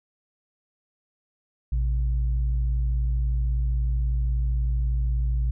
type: tone pair together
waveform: sine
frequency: 58.17 / 130.7 Hz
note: A#1 / C3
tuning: -3 / -1 cents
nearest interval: octave + major second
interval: 1402 cents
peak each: -21 / -32 dBFS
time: 1.72-5.51 s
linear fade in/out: 5 ms
effects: none